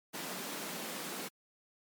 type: high-pass noise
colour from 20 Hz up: pink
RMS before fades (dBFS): -41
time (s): 0.13-1.29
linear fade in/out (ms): 20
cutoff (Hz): 170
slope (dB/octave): 48
effects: MP3 96 kbps